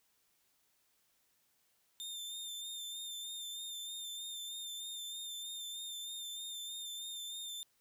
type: tone with vibrato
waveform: sawtooth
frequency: 3601 Hz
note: A7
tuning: 39 cents sharp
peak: -39 dBFS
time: 2-7.63 s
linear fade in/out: 0 ms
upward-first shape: sine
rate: 3.2 Hz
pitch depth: 29 cents each way
effects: white hiss -75 dBFS RMS until 7.8 s